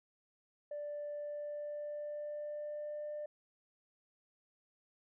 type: tone with pitch glide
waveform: sine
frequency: 587.3 to 596.9 Hz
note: D5 to D5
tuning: 0 to +28 cents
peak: -38 dBFS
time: 0.71-3.26 s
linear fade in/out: 5 ms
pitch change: +28 cents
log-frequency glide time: 1.1-3.09 s
effects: tanh soft clip ceiling -36 dBFS